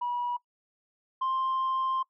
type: tone pair in turn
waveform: sine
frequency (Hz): 970 / 1051.1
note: B5 / C6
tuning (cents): -31 / +8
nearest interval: minor second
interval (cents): 139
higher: second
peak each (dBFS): -27 / -24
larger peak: second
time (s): 0.01-0.37 / 1.21-2.03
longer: second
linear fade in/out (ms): 10
effects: noise-tail reverb RT60 0.1 s tail -22 dB re dry + tanh soft clip ceiling -24 dBFS